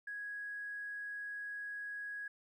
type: tone with tanh clipping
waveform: triangle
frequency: 1661.2 Hz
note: G#6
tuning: in tune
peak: -40 dBFS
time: 0.07-2.28 s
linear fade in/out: 5 ms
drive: 2 dB
effects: none